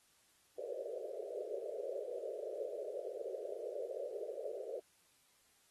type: band-pass noise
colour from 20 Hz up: white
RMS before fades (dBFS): -43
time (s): 0.58-4.8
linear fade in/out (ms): 5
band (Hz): 380 to 620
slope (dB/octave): 96
effects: white hiss -71 dBFS RMS until 5.7 s + AAC 32 kbps